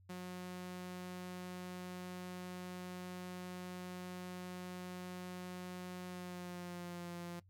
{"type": "tone with pitch glide", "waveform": "sawtooth", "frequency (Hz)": [181, 173.63], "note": ["F#3", "F3"], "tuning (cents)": [-38, -10], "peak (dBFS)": -40, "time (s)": [0.09, 7.4], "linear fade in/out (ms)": 10, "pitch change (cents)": -72, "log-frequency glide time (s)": [6.04, 7.13], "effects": ["noise-tail reverb RT60 0.1 s tail -19 dB re dry", "added 93 Hz sine -62 dBFS peak until 7.49 s"]}